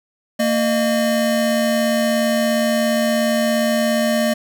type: tone pair together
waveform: square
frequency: 228.8 / 609.3 Hz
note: A#3 / D#5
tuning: -32 / -36 cents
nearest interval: octave + perfect fourth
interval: 1696 cents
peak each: -19 dBFS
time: 0.39-4.34 s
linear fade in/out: 10 ms
effects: none